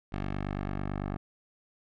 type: tone with low-pass filter sweep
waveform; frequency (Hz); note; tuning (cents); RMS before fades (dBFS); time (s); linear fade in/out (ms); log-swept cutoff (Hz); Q
10% pulse; 49; G1; 0; -34; 0.12-1.17; 10; 2700 to 1400; 0.89
effects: none